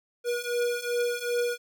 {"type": "beating tone pair", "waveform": "square", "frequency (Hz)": [480, 482.6], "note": ["B4", "B4"], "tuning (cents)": [-49, -40], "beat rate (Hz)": 2.6, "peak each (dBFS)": [-31, -29], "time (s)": [0.24, 1.58], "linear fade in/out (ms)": 50, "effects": []}